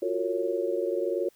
sine chord, Gb major seventh, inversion third, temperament equal with one note detuned, 349.2 / 370 / 457.9 / 554.4 Hz, F4 / Gb4 / Bb4 / Db5, 0 / 0 / -31 / 0 cents, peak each -31 dBFS, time 0.02-1.29 s, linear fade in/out 5 ms, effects white hiss -63 dBFS RMS until 1.35 s

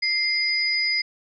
sine tone pair together, 2093 / 4946 Hz, C7 / D#8, 0 / -11 cents, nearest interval octave + minor third, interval 1489 cents, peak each -23 dBFS, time 0.02-1.02 s, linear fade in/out 10 ms, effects none

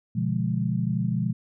sine chord, B diminished seventh, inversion none, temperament equal, 123.47 / 146.83 / 174.61 / 207.7 Hz, B2 / D3 / F3 / Ab3, 0 / 0 / 0 / 0 cents, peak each -27 / -32 / -27 / -29 dBFS, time 0.15-1.33 s, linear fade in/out 10 ms, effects none

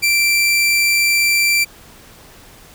sawtooth tone, 2349 Hz, D7, in tune, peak -9 dBFS, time 0.02-1.65 s, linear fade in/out 20 ms, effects pink hiss -43 dBFS RMS until 2.74 s

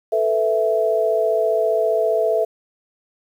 sine chord, A suspended second, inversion none, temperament just, 440 / 495 / 660 Hz, A4 / B4 / E5, 0 / +4 / +2 cents, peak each -20 / -24 / -18 dBFS, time 0.12-2.45 s, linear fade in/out 10 ms, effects 8-bit

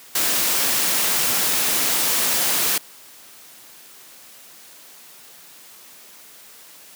white noise, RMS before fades -20 dBFS, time 0.15-2.78 s, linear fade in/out 5 ms, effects white hiss -45 dBFS RMS until 6.95 s + high-pass 150 Hz 12 dB/octave

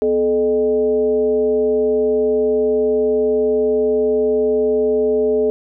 sine tone with frequency modulation, 430 Hz, A4, 40 cents flat, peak -13 dBFS, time 0.02-5.5 s, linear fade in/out 0 ms, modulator 180 Hz, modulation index 0.62, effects none

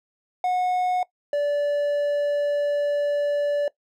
triangle tone pair in turn, 729 / 580 Hz, F#5 / D5, -26 / -22 cents, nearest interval major third, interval 396 cents, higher first, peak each -18 dBFS, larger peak neither, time 0.44-1.03 / 1.33-3.68 s, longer second, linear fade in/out 2 ms, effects noise-tail reverb RT60 0.1 s tail -19 dB re dry

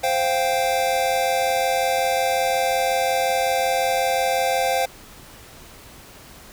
square chord, C suspended fourth, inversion none, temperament equal, 523.3 / 698.5 / 784 Hz, C5 / F5 / G5, 0 / 0 / 0 cents, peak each -24 dBFS, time 0.03-4.86 s, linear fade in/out 10 ms, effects pink hiss -44 dBFS RMS until 6.52 s

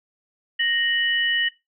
sine tone pair together, 1864.7 / 2960 Hz, A#6 / F#7, 0 / 0 cents, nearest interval minor sixth, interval 800 cents, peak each -22 dBFS, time 0.59-1.49 s, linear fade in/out 10 ms, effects noise-tail reverb RT60 0.2 s tail -17 dB re dry

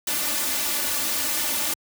white noise with comb filter, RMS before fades -25 dBFS, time 0.07-1.74 s, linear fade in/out 5 ms, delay 3.4 ms, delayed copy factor +0.8, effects high-pass 80 Hz 12 dB/octave

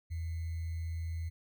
sine tone with sample-and-hold, 82.41 Hz, E2, in tune, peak -34 dBFS, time 0.1-1.3 s, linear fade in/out 20 ms, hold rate 2100 Hz, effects none

